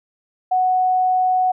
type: tone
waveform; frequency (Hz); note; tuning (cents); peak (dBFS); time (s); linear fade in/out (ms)
sine; 740; F#5; 0; -14; 0.51-1.52; 10
effects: none